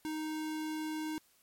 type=tone; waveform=square; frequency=311.1 Hz; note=D#4; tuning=in tune; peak=-36 dBFS; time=0.05-1.18 s; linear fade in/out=0 ms; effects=white hiss -68 dBFS RMS until 1.42 s + MP3 64 kbps